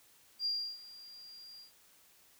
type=tone with ADSR envelope; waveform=sine; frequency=4781 Hz; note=D8; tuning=30 cents sharp; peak=-30 dBFS; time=0.39-1.72 s; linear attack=66 ms; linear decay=320 ms; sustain=-19 dB; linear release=120 ms; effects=white hiss -64 dBFS RMS until 2.39 s